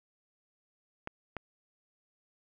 clicks, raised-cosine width 0.5 ms, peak -22 dBFS, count 2, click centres 1.074 / 1.367 s, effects none

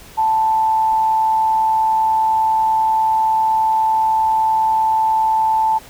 sine tone with amplitude modulation, 880 Hz, A5, in tune, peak -11 dBFS, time 0.17-5.79 s, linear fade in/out 20 ms, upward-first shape sine, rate 130 Hz, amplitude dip 35%, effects pink hiss -41 dBFS RMS until 5.89 s

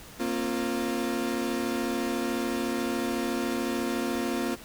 35% pulse chord, Bb suspended second, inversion none, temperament equal with one note detuned, 233.1 / 267 / 349.2 Hz, Bb3 / C4 / F4, 0 / +35 / 0 cents, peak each -30 dBFS, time 0.19-4.56 s, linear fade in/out 20 ms, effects pink hiss -47 dBFS RMS until 4.64 s

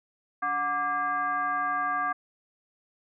sine tone with frequency modulation, 1174.7 Hz, D6, in tune, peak -25 dBFS, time 0.42-2.13 s, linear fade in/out 10 ms, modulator 444 Hz, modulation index 1, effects none

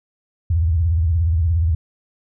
sine tone with vibrato, 82.41 Hz, E2, in tune, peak -14 dBFS, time 0.5-1.75 s, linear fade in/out 5 ms, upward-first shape sine, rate 17 Hz, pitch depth 170 cents each way, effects none

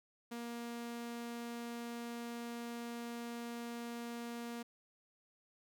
sawtooth tone, 235.9 Hz, A#3, 21 cents sharp, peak -38 dBFS, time 0.31-4.63 s, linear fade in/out 10 ms, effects none

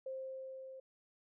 sine tone with level ramp, 527 Hz, C5, 12 cents sharp, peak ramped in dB -39 to -48 dBFS, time 0.06-0.8 s, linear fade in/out 5 ms, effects none

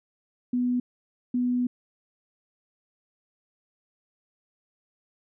sine tone bursts at uneven times, 247 Hz, B3, in tune, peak -22 dBFS, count 2, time 0.53-0.8 / 1.34-1.67 s, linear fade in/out 5 ms, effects none

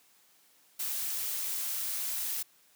blue noise, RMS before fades -34 dBFS, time 0.79-2.43 s, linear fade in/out 10 ms, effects white hiss -64 dBFS RMS until 2.75 s + high-pass 150 Hz 12 dB/octave

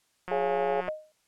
click train, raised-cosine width 0.5 ms, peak -22 dBFS, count 111, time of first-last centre 0.28-0.888 s, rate 181 Hz
harmonic tone, 138.59 Hz, C#3, in tune, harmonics 3 / 4 / 5 / 6, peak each -29 / -30 / -31 / -32 dBFS, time 0.31-0.81 s, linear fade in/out 5 ms
sine tone with exponential decay, 619 Hz, D#5, 9 cents flat, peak -25 dBFS, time 0.88-1.12 s, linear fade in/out 0 ms, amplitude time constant 52 ms
effects white hiss -70 dBFS RMS until 1.27 s + low-pass 10000 Hz 12 dB/octave

